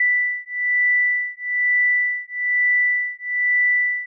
sine beating tone pair, 1975.5 / 1976.6 Hz, B6 / B6, 0 / +1 cents, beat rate 1.1 Hz, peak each -20 dBFS, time 0-4.06 s, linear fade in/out 5 ms, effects none

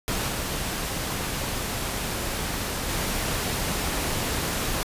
pink noise with level steps, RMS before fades -27 / -29 / -27 dBFS, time 0.08-4.83 s, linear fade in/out 0 ms, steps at 0.28 / 2.89 s, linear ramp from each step 2 ms, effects resampled to 32000 Hz

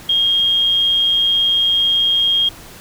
sine tone, 3241 Hz, G#7, 43 cents flat, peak -12 dBFS, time 0.09-2.49 s, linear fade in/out 5 ms, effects pink hiss -38 dBFS RMS until 2.8 s

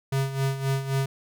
square tone with tremolo, 135.6 Hz, C#3, 38 cents flat, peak -22 dBFS, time 0.12-1.06 s, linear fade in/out 5 ms, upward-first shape sine, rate 3.8 Hz, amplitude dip 70%, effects none

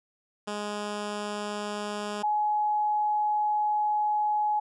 10% pulse / sine tone pair in turn, 207.7 / 842.9 Hz, G#3 / G#5, 0 / +25 cents, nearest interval 2 octaves, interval 2425 cents, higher second, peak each -23 dBFS, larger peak neither, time 0.47-2.23 / 2.23-4.6 s, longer second, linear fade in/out 10 ms, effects resampled to 22050 Hz

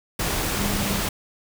sine tone in noise, 201.6 Hz, G3, 49 cents sharp, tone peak -28 dBFS, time 0.54-1.01 s, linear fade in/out 5 ms, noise pink, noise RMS -25 dBFS, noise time 0.19-1.09 s, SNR -6 dB, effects none

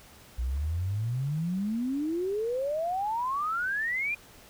sine exponential sweep, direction up, 58.27 to 2458 Hz, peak -27 dBFS, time 0.38-4.15 s, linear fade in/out 10 ms, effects pink hiss -53 dBFS RMS until 4.49 s

